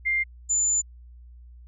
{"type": "tone pair in turn", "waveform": "sine", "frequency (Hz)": [2100, 7064], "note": ["C7", "A8"], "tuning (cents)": [6, 6], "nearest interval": "octave + major sixth", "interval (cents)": 2100, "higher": "second", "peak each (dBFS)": [-21, -20], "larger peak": "second", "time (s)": [[0.05, 0.24], [0.49, 0.82]], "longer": "second", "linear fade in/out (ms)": 20, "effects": ["added 60 Hz sine -44 dBFS peak until 1.67 s"]}